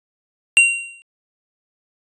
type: tone with exponential decay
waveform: square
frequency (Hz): 2758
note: F7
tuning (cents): -22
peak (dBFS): -6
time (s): 0.57-1.02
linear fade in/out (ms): 0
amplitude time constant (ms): 96
effects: resampled to 22050 Hz